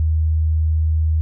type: tone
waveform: sine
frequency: 78.9 Hz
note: D#2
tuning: 25 cents sharp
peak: -14 dBFS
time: 0-1.21 s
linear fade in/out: 0 ms
effects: none